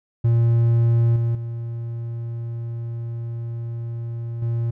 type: tone with level steps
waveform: triangle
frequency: 116.7 Hz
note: A#2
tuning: 2 cents sharp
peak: -12 / -16 / -24 / -18 dBFS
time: 0.24-4.71 s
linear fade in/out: 10 ms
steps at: 1.16 / 1.35 / 4.42 s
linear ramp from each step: 2 ms
effects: none